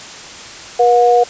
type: tone pair together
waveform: sine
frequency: 481.5 / 721.4 Hz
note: B4 / F#5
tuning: -44 / -44 cents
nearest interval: perfect fifth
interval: 700 cents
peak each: -10 dBFS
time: 0.79-1.24 s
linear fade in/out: 10 ms
effects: white hiss -32 dBFS RMS until 1.29 s + resampled to 16000 Hz